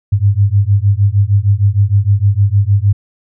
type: beating tone pair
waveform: sine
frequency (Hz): 97.7 / 104.2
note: G2 / G#2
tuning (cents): -5 / +6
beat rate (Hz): 6.5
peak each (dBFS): -11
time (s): 0.12-2.93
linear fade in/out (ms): 10
effects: none